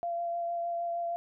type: tone with vibrato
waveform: sine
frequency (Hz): 686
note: F5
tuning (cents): -31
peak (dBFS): -30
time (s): 0.03-1.16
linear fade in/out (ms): 0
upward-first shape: sine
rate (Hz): 6.5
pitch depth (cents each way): 12
effects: none